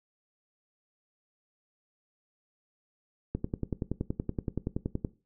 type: click train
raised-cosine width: 3 ms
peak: -17 dBFS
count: 19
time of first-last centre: 3.35-5.048 s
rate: 10.6 Hz
effects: noise-tail reverb RT60 0.3 s tail -18 dB re dry